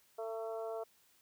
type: harmonic tone with a mistuned harmonic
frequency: 223.9 Hz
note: A3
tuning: 30 cents sharp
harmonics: 2 / 3 / 4 / 5 / 6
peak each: -41 / -41 / -52 / -53 / -54 dBFS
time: 0.18-0.84 s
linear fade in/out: 10 ms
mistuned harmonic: 4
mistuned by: +19 cents
effects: white hiss -69 dBFS RMS until 1.21 s